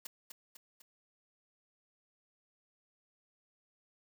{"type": "noise with echo", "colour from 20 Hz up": "white", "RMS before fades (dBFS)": -43, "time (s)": [0.05, 0.07], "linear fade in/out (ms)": 5, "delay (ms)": 250, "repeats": 3, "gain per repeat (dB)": -5, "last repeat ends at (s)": 0.82, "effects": []}